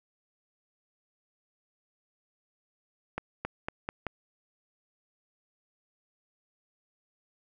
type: accelerating click train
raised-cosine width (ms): 0.5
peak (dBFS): -17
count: 5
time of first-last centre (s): 3.18-4.067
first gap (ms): 270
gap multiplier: 0.87
effects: none